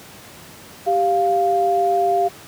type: tone pair together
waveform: sine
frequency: 392 / 698.5 Hz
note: G4 / F5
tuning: 0 / 0 cents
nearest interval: minor seventh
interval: 1000 cents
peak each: -20 / -16 dBFS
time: 0.86-2.29 s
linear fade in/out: 20 ms
effects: pink hiss -41 dBFS RMS until 2.47 s + high-pass 100 Hz 12 dB/octave